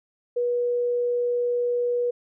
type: tone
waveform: sine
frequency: 484.8 Hz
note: B4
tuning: 32 cents flat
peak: -21 dBFS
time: 0.36-2.11 s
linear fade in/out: 10 ms
effects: none